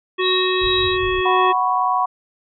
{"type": "harmonic tone", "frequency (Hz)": 370, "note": "F#4", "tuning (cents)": 0, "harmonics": [1, 3, 5, 7, 9], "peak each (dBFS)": [-19, -24, -26, -27, -29], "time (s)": [0.18, 1.53], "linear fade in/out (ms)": 20}
{"type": "tone with tremolo", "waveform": "sine", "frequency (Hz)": 3828, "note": "A#7", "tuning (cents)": 45, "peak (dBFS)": -18, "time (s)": [0.21, 0.98], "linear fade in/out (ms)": 50, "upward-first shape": "sine", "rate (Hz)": 2.3, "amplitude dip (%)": 55}
{"type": "low-pass noise", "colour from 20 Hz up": "white", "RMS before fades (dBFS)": -32, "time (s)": [0.61, 1.22], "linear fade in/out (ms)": 10, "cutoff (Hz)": 110, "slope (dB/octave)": 48}
{"type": "chord", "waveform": "sine", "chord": "F# suspended fourth", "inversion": "none", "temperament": "equal", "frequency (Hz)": [740, 987.8, 1108.7], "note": ["F#5", "B5", "C#6"], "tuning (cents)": [0, 0, 0], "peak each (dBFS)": -20, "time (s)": [1.25, 2.06], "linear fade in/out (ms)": 10}
{"effects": []}